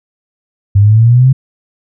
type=exponential sweep; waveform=sine; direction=up; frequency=98.2 to 134.9 Hz; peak=-3 dBFS; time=0.75-1.33 s; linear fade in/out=10 ms; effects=none